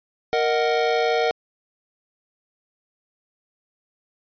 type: chord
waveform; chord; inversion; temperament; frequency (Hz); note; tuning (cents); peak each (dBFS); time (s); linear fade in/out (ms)
square; D# minor; second; equal; 466.2 / 622.3 / 740; A#4 / D#5 / F#5; 0 / 0 / 0; -22 / -26 / -24; 0.33-1.31; 0
effects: resampled to 11025 Hz